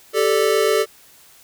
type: chord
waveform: square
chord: G suspended second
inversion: none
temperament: equal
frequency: 392 / 440 / 587.3 Hz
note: G4 / A4 / D5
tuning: 0 / 0 / 0 cents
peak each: -21 / -18 / -23 dBFS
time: 0.13-0.86 s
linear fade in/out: 50 ms
effects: white hiss -49 dBFS RMS until 1.43 s